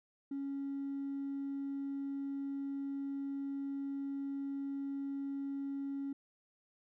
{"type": "tone with hard clipping", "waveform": "sine", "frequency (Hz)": 277.2, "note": "C#4", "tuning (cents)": 0, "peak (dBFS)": -37, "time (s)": [0.31, 6.13], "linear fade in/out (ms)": 5, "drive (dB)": 1, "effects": []}